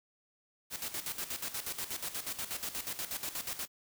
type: noise with tremolo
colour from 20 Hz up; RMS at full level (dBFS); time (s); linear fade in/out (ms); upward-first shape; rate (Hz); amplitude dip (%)
white; -37; 0.7-3.68; 50; square; 8.3; 70
effects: none